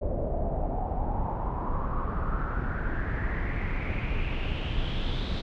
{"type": "noise with low-pass filter sweep", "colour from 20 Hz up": "brown", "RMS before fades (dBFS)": -29, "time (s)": [0.01, 5.42], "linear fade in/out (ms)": 20, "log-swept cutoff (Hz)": [570, 3900], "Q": 5.7, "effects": []}